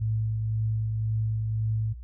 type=tone with tremolo; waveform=sine; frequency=110 Hz; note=A2; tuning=in tune; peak=-23 dBFS; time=0-1.94 s; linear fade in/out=20 ms; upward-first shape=triangle; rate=1.9 Hz; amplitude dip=30%; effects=added 60 Hz sine -38 dBFS peak until 2.03 s